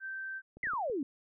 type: tone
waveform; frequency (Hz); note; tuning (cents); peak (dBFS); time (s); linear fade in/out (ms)
sine; 1557; G6; -12; -37; 0-0.42; 50
type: clicks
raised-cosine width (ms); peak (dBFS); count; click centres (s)
2; -38; 5; 0.57 / 0.638 / 0.671 / 0.735 / 0.899
type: exponential sweep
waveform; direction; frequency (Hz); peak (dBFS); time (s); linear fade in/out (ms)
sine; down; 2093 to 255.5; -31; 0.63-1.03; 2
effects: none